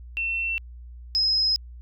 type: tone pair in turn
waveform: sine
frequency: 2699 / 5107 Hz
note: E7 / D#8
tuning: +40 / +44 cents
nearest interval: major seventh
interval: 1104 cents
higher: second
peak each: -24 / -19 dBFS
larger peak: second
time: 0.17-0.58 / 1.15-1.56 s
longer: neither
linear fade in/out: 0 ms
effects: added 60 Hz sine -39 dBFS peak until 1.81 s